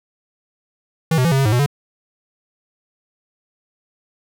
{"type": "tone with pitch steps", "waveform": "square", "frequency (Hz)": [161.9, 127.4, 168.4, 134.8, 136.3, 106.5, 122.3, 143.1], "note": ["E3", "C3", "E3", "C#3", "C#3", "G#2", "B2", "D3"], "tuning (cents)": [-31, -46, 37, -48, -29, 44, -16, -45], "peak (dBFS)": -14, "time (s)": [1.11, 1.662], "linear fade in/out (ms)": 5, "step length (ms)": 69, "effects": []}